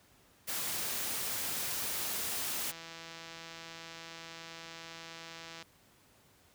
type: noise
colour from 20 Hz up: white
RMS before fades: -36 dBFS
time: 0.47-2.72 s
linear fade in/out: 20 ms
type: click train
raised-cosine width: 0.2 ms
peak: -29 dBFS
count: 487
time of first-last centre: 2.68-5.625 s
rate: 165 Hz
effects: pink hiss -64 dBFS RMS until 6.54 s + high-pass 60 Hz 12 dB/octave